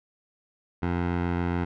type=tone with low-pass filter; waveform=15% pulse; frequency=87.31 Hz; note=F2; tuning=in tune; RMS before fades=-27 dBFS; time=0.82-1.65 s; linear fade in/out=10 ms; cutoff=1900 Hz; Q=0.99; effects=none